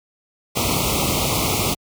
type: band-stop noise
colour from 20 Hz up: pink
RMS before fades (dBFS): -20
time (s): 0.55-1.75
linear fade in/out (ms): 20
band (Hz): 1300 to 2100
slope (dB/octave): 96
effects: high-pass 60 Hz 12 dB/octave